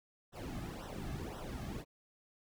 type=noise with flanger; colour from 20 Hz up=brown; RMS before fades=-43 dBFS; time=0.32-1.85 s; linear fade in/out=50 ms; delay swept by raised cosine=0.43 to 2.13 ms; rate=1.9 Hz; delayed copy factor=-0.8; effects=none